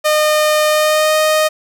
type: tone with pitch glide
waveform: sawtooth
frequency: 610 to 619.6 Hz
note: D#5 to D#5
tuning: -34 to -7 cents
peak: -7 dBFS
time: 0.04-1.49 s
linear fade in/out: 20 ms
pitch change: +27 cents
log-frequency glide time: 0.68-1.16 s
effects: none